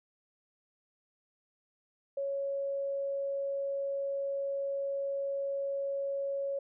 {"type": "tone", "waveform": "sine", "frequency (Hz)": 554.4, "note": "C#5", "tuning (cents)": 0, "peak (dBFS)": -31, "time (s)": [2.17, 6.59], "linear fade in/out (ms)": 5, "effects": []}